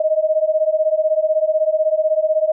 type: beating tone pair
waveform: sine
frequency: 617 / 633 Hz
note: D#5 / D#5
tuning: -15 / +30 cents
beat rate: 16 Hz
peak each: -17 dBFS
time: 0-2.52 s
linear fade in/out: 5 ms
effects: none